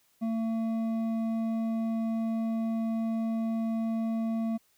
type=tone with hard clipping; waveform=sine; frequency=225.3 Hz; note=A3; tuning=41 cents sharp; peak=-29 dBFS; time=0.21-4.58 s; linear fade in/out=20 ms; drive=7 dB; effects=white hiss -68 dBFS RMS until 4.77 s